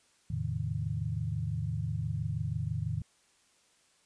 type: tone cluster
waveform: sine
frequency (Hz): 84.5 / 110.6 / 137.1 / 156.5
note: E2 / A2 / C#3 / D#3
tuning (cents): +43 / +9 / -19 / +10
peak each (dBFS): -38 / -34 / -38 / -36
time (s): 0.3-3.02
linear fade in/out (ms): 5
effects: white hiss -67 dBFS RMS until 4.05 s + resampled to 22050 Hz